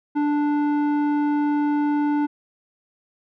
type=tone with low-pass filter; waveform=square; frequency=293.7 Hz; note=D4; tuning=in tune; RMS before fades=-21 dBFS; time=0.15-2.27 s; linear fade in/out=20 ms; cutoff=1100 Hz; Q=0.92; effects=none